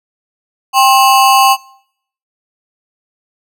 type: ring-modulated tone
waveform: square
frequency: 924 Hz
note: A#5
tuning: 16 cents flat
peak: -3 dBFS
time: 0.73-1.57 s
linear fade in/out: 50 ms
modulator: 137 Hz
effects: noise-tail reverb RT60 0.7 s tail -25 dB re dry